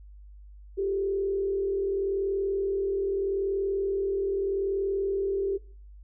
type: tone with frequency modulation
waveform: sine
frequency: 392 Hz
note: G4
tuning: in tune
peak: -25 dBFS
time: 0.77-5.58 s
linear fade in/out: 20 ms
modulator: 40.8 Hz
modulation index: 0.55
effects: noise-tail reverb RT60 0.5 s tail -23 dB re dry + added 50 Hz sine -45 dBFS peak until 6.03 s